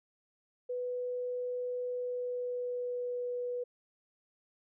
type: tone with pitch glide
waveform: sine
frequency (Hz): 495.2 to 490.6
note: B4 to B4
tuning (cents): +5 to -12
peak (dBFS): -33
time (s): 0.69-3.64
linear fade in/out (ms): 10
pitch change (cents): -17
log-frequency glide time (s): 1.87-3.23
effects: none